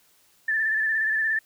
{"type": "tone with vibrato", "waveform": "sine", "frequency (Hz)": 1760, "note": "A6", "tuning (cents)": 0, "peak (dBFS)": -21, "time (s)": [0.48, 1.39], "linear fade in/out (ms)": 5, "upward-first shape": "square", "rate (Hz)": 17, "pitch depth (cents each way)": 31, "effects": ["white hiss -61 dBFS RMS until 1.45 s"]}